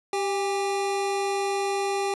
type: tone pair together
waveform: square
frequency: 392 / 807.9 Hz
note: G4 / G#5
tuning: 0 / -48 cents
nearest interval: octave + minor second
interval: 1252 cents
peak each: -27 / -29 dBFS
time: 0.13-2.14 s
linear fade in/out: 2 ms
effects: resampled to 24000 Hz